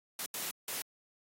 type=noise bursts at uneven times; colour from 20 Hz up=white; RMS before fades=-38 dBFS; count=3; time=0.19-0.26 / 0.34-0.51 / 0.68-0.82 s; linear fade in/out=2 ms; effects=high-pass 150 Hz 12 dB/octave + AAC 48 kbps